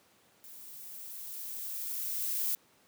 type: noise with level ramp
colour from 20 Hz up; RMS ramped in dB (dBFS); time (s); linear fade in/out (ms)
violet; -50 to -31; 0.44-2.55; 0
effects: pink hiss -65 dBFS RMS until 2.87 s + high-pass 150 Hz 12 dB/octave